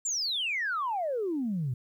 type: exponential sweep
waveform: sine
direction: down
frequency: 7510 to 117.5 Hz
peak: -27 dBFS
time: 0.05-1.74 s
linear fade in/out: 5 ms
effects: tanh soft clip ceiling -23 dBFS + 11-bit